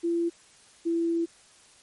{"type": "tone pair in turn", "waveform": "sine", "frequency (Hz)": [339.2, 334.9], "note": ["E4", "E4"], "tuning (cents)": [50, 27], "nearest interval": "unison", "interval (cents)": 23, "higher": "first", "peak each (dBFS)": [-23, -23], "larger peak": "neither", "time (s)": [[0.03, 0.3], [0.85, 1.26]], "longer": "second", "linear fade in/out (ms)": 20, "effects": ["white hiss -56 dBFS RMS until 1.82 s", "MP3 48 kbps"]}